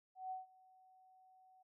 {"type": "tone with ADSR envelope", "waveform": "sine", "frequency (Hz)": 750, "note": "F#5", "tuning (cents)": 23, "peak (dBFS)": -40, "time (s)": [0.15, 1.63], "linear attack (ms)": 160, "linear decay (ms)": 150, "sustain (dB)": -24, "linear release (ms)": 11, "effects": []}